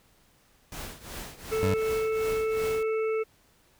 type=noise with tremolo; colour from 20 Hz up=pink; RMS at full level=-37 dBFS; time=0.72-2.83 s; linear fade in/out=2 ms; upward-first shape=triangle; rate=2.7 Hz; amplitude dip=85%
type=harmonic tone; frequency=440.2 Hz; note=A4; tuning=1 cent sharp; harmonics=1 / 3 / 5 / 6; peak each=-25 / -38 / -41 / -45 dBFS; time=1.51-3.24 s; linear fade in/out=20 ms
type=tone; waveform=25% pulse; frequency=96.3 Hz; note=G2; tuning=30 cents flat; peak=-21 dBFS; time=1.63-1.74 s; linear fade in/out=0 ms
effects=pink hiss -63 dBFS RMS until 3.79 s